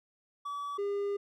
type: tone pair in turn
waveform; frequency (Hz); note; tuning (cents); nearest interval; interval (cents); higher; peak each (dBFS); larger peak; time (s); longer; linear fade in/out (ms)
triangle; 1145 / 403.5; D6 / G#4; -44 / -50; octave + tritone; 1806; first; -33 / -28; second; 0.45-0.78 / 0.78-1.17; second; 10
effects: none